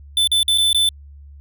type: tone with dropouts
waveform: square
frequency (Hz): 3520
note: A7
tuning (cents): 0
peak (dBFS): -14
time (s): 0.17-0.89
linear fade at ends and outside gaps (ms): 2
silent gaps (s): 0.274-0.316 / 0.431-0.48 / 0.577-0.582 / 0.73-0.746
effects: added 71 Hz sine -38 dBFS peak until 1.4 s